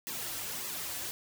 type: noise with flanger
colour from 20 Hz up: white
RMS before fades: -38 dBFS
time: 0.07-1.11 s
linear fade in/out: 0 ms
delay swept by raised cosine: 1.3 to 4.9 ms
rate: 1.7 Hz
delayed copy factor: -0.9
effects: none